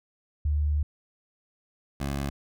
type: tone pair in turn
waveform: sine / 15% pulse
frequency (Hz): 74.2 / 69.78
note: D2 / C#2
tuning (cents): +18 / +12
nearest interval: minor second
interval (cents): 106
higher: first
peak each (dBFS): -22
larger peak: neither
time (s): 0.45-0.83 / 2-2.3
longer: first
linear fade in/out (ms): 5
effects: none